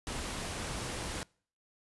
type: noise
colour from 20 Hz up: pink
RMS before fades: -38 dBFS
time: 0.07-1.23 s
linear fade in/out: 0 ms
effects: noise-tail reverb RT60 0.5 s tail -26 dB re dry + resampled to 24000 Hz